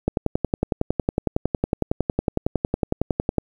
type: click train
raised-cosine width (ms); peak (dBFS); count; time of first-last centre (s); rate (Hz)
2; -6; 37; 0.08-3.383; 10.9
effects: 8-bit